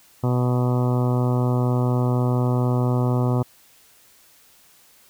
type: harmonic tone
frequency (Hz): 124.2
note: B2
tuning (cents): +10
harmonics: 1 / 2 / 3 / 4 / 5 / 6 / 7 / 8 / 9 / 10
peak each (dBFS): -19 / -25 / -29 / -31 / -33 / -35 / -36 / -37 / -38 / -39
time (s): 0.23-3.43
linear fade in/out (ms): 10
effects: white hiss -54 dBFS RMS until 5.09 s

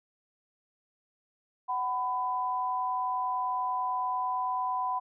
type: tone pair together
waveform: sine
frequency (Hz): 749.9 / 1001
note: F#5 / B5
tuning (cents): +23 / +23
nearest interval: perfect fourth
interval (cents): 500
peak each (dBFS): -33 / -29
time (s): 1.68-5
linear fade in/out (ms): 20
effects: none

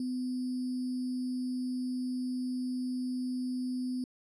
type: tone with sample-and-hold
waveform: sine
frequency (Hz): 252.5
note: B3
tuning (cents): +39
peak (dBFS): -31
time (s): 0-4.04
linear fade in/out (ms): 2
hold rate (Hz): 4900
effects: resampled to 22050 Hz

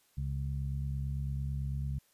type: harmonic tone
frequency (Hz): 69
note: C#2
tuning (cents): -7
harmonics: 1 / 2 / 3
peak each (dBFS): -35 / -35 / -48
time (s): 0.17-1.99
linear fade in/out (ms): 10
effects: white hiss -69 dBFS RMS until 2.13 s + resampled to 32000 Hz

